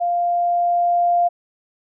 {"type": "tone with level ramp", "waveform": "sine", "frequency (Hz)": 698, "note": "F5", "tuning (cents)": -1, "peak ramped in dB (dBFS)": [-17, -13], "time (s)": [0, 1.29], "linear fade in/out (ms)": 20, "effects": []}